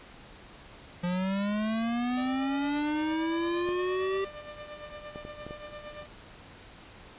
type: linear sweep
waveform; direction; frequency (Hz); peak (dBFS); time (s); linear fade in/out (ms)
square; up; 174.61 to 392; -28; 1.03-4.25; 10
type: tone with tremolo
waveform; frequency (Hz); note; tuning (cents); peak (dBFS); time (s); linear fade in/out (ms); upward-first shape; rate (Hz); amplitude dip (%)
sawtooth; 596; D5; +25; -35; 2.17-6.06; 2; triangle; 8.7; 70
type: clicks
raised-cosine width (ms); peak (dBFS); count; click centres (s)
2; -27; 5; 3.689 / 5.159 / 5.251 / 5.466 / 5.509
effects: pink hiss -50 dBFS RMS until 7.18 s + resampled to 8000 Hz